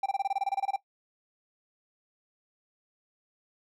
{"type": "tone bursts", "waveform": "triangle", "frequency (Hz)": 787, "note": "G5", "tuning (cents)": 7, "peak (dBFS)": -23, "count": 14, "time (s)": [0.03, 0.762], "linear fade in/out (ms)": 5, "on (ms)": 30, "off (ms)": 24, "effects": ["noise-tail reverb RT60 0.1 s tail -17 dB re dry"]}